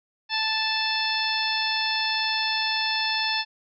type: harmonic tone with a mistuned harmonic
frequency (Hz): 879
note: A5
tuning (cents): -2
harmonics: 1 / 2 / 3 / 4 / 5 / 6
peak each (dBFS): -30 / -30 / -30 / -30 / -30 / -30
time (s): 0.29-3.45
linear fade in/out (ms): 50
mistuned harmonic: 5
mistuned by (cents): -25
effects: none